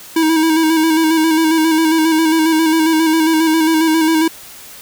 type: tone with vibrato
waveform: square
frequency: 320 Hz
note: D#4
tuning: 49 cents sharp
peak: -11 dBFS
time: 0.16-4.28 s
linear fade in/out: 5 ms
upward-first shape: square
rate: 7.4 Hz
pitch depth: 33 cents each way
effects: white hiss -36 dBFS RMS until 4.81 s